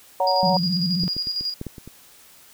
sine chord, F# major, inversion second, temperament equal with one note detuned, 561.1 / 740 / 932.3 Hz, C#5 / F#5 / A#5, +21 / 0 / 0 cents, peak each -22 dBFS, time 0.2-0.57 s, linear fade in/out 2 ms
sine tone with tremolo, 4858 Hz, D#8, 42 cents flat, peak -22 dBFS, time 0.27-1.54 s, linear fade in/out 2 ms, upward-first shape square, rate 11 Hz, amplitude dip 50%
sine tone with vibrato, 177.6 Hz, F3, 29 cents sharp, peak -21 dBFS, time 0.43-1.08 s, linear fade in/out 0 ms, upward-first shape square, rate 15 Hz, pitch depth 95 cents each way
clicks, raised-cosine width 3 ms, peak -17 / -20 / -26 / -25 / -17 / -18 / -25 / -25 dBFS, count 8, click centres 1.036 / 1.166 / 1.271 / 1.41 / 1.614 / 1.667 / 1.782 / 1.876 s
effects white hiss -50 dBFS RMS until 2.53 s

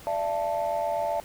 sine chord, D suspended second, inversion none, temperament equal with one note detuned, 587.3 / 675.1 / 880 Hz, D5 / E5 / A5, 0 / +41 / 0 cents, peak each -29 / -27 / -29 dBFS, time 0.07-1.2 s, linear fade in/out 0 ms, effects tanh soft clip ceiling -19 dBFS + pink hiss -48 dBFS RMS until 1.24 s

